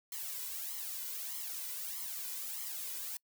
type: noise with flanger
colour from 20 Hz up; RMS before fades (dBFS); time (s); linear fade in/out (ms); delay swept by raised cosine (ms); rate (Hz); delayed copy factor
blue; -41; 0.12-3.17; 2; 0.95 to 2.05; 1.6; +0.85
effects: noise-tail reverb RT60 0.1 s tail -26 dB re dry